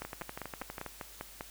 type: two click trains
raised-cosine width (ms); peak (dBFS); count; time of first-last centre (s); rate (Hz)
0.5; -23 / -24; 8 / 11; 0.02-1.409 / 0.05-0.863; 5.04 / 12.3
effects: added 50 Hz sine -58 dBFS peak until 1.5 s + white hiss -52 dBFS RMS until 1.5 s